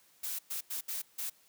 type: noise bursts at uneven times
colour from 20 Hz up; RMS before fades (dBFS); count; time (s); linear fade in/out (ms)
blue; -37; 5; 0.23-0.39 / 0.5-0.61 / 0.7-0.81 / 0.88-1.02 / 1.18-1.3; 10
effects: white hiss -65 dBFS RMS until 1.48 s + high-pass 100 Hz 12 dB/octave